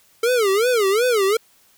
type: tone with vibrato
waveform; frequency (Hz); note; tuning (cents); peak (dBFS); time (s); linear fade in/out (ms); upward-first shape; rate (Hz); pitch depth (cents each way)
square; 440; A4; 0; -16; 0.23-1.37; 5; sine; 2.7; 240
effects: white hiss -56 dBFS RMS until 1.77 s